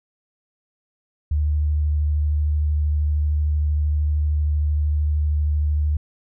sine tone with vibrato, 74.9 Hz, D2, 35 cents sharp, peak -17 dBFS, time 1.31-5.97 s, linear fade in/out 5 ms, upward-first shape sine, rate 13 Hz, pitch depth 16 cents each way, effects none

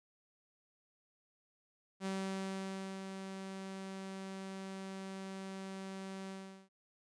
sawtooth tone with ADSR envelope, 192.1 Hz, G3, 35 cents flat, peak -32 dBFS, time 2-6.69 s, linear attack 57 ms, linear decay 950 ms, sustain -7 dB, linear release 400 ms, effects resampled to 22050 Hz

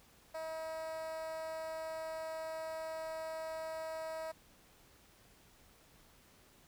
10% pulse tone with high-pass filter, 320 Hz, D#4, 49 cents sharp, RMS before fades -42 dBFS, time 0.34-4.32 s, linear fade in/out 10 ms, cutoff 690 Hz, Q 7.8, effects pink hiss -64 dBFS RMS until 6.67 s

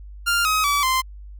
sawtooth tone with pitch steps, 1396.9 / 1266.2 / 1147.8 / 1040.5 Hz, F6 / D#6 / D6 / C6, 0 / +30 / -40 / -10 cents, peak -14 dBFS, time 0.26-1.02 s, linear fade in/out 20 ms, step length 190 ms, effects added 50 Hz sine -36 dBFS peak until 1.39 s

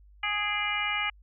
harmonic tone with a mistuned harmonic, 415.3 Hz, G#4, in tune, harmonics 2 / 3 / 4 / 5 / 6 / 7, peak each -36 / -34 / -37 / -32 / -32 / -34 dBFS, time 0.23-1.1 s, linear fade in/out 5 ms, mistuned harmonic 6, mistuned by -77 cents, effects added 50 Hz sine -52 dBFS peak until 1.22 s

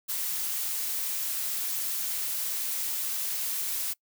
blue noise, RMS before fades -31 dBFS, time 0.08-3.94 s, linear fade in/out 20 ms, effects noise-tail reverb RT60 0.1 s tail -24 dB re dry

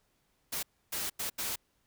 white noise bursts at uneven times, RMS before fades -35 dBFS, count 4, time 0.52-0.63 / 0.92-1.1 / 1.19-1.3 / 1.38-1.56 s, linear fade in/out 10 ms, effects pink hiss -74 dBFS RMS until 1.86 s

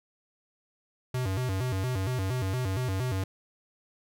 square tone with vibrato, 110 Hz, A2, in tune, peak -28 dBFS, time 1.14-3.24 s, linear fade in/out 5 ms, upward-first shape square, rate 4.3 Hz, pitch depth 250 cents each way, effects none

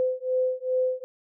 sine beating tone pair, 510 / 512.5 Hz, C5 / C5, -44 / -36 cents, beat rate 2.5 Hz, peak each -26 / -26 dBFS, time 0-1.04 s, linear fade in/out 0 ms, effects none

